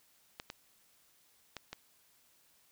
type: clicks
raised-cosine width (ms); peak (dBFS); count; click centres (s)
0.2; -24; 4; 0.399 / 0.501 / 1.567 / 1.73
effects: white hiss -68 dBFS RMS until 2.71 s